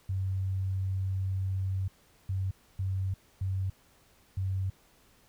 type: tone bursts at uneven times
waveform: sine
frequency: 95.2 Hz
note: F#2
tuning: 50 cents sharp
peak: -28 dBFS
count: 5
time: 0.09-1.88 / 2.29-2.51 / 2.79-3.14 / 3.41-3.7 / 4.37-4.7 s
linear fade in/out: 5 ms
effects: pink hiss -63 dBFS RMS until 5.28 s